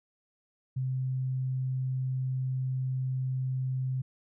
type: tone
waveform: sine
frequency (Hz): 130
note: C3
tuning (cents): -11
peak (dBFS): -28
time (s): 0.76-4.02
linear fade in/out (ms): 10
effects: none